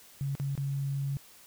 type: tone with dropouts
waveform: sine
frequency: 138.59 Hz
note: C#3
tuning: in tune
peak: -29 dBFS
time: 0.21-1.17 s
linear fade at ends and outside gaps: 0 ms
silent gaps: 0.352-0.399 / 0.553-0.577 s
effects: white hiss -55 dBFS RMS until 1.46 s